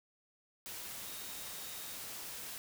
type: tone in noise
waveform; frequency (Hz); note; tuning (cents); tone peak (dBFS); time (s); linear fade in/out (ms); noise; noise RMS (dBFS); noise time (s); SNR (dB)
sine; 3736; A#7; +3; -55; 1.06-1.96; 0; white; -45; 0.66-2.58; -13
effects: none